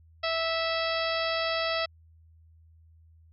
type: harmonic tone with a mistuned harmonic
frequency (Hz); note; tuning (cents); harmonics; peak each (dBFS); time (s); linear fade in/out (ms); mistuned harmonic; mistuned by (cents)
656; E5; -9; 1 / 2 / 3 / 4 / 5 / 6 / 7 / 8; -30 / -33 / -35 / -36 / -37 / -38 / -38 / -39; 0.23-1.86; 10; 8; -18
effects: added 81 Hz sine -54 dBFS peak until 3.32 s